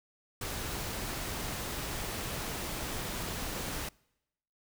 pink noise, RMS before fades -37 dBFS, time 0.41-3.89 s, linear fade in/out 5 ms, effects noise-tail reverb RT60 0.9 s tail -26 dB re dry

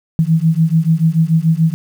sine beating tone pair, 158.7 / 165.6 Hz, D#3 / E3, +35 / +8 cents, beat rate 6.9 Hz, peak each -13 dBFS, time 0.19-1.74 s, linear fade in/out 0 ms, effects 7-bit

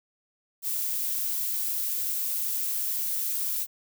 violet noise, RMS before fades -29 dBFS, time 0.62-3.67 s, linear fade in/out 50 ms, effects none

